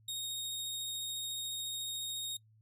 sawtooth tone with vibrato, 3729 Hz, A#7, in tune, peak -34 dBFS, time 0.08-2.37 s, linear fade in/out 5 ms, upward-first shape triangle, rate 14 Hz, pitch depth 10 cents each way, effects noise-tail reverb RT60 0.1 s tail -24 dB re dry + added 109 Hz sine -62 dBFS peak until 2.61 s

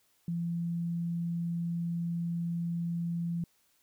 sine tone, 170 Hz, F3, 46 cents flat, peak -30 dBFS, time 0.28-3.44 s, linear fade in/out 2 ms, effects white hiss -70 dBFS RMS until 3.82 s

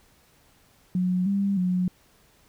sine tone with pitch steps, 182 / 198.4 / 181.6 Hz, F#3 / G3 / F#3, -28 / +21 / -32 cents, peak -21 dBFS, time 0.95-1.88 s, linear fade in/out 2 ms, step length 310 ms, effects pink hiss -60 dBFS RMS until 2.48 s

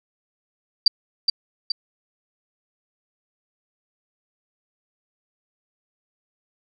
sine tone with echo, 4680 Hz, D8, 7 cents flat, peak -9 dBFS, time 0.86-0.88 s, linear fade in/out 5 ms, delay 420 ms, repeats 2, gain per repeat -5 dB, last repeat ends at 1.72 s, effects none

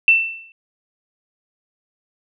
sine tone with exponential decay, 2677 Hz, E7, 26 cents sharp, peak -6 dBFS, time 0.08-0.52 s, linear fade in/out 1 ms, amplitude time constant 94 ms, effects none

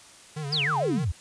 square tone with vibrato, 146.83 Hz, D3, in tune, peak -31 dBFS, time 0.36-1.05 s, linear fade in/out 10 ms, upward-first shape sine, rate 6.5 Hz, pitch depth 100 cents each way
sine exponential sweep, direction down, 5270 to 72 Hz, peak -23 dBFS, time 0.52-1.12 s, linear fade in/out 10 ms
effects white hiss -50 dBFS RMS until 1.2 s + resampled to 22050 Hz

